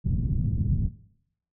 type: low-pass noise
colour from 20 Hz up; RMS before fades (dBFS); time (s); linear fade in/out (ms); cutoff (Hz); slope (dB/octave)
white; -25; 0.04-0.89; 20; 160; 24
effects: noise-tail reverb RT60 0.7 s tail -17 dB re dry